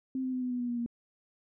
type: tone with pitch steps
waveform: sine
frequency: 261.6 / 257.8 / 254.2 / 250.5 / 246.9 / 243.4 / 239.9 / 236.4 Hz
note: C4 / C4 / C4 / B3 / B3 / B3 / A#3 / A#3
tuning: 0 / -26 / -50 / +25 / 0 / -25 / +50 / +24 cents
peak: -30 dBFS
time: 0.15-0.862 s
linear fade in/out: 2 ms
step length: 89 ms
effects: none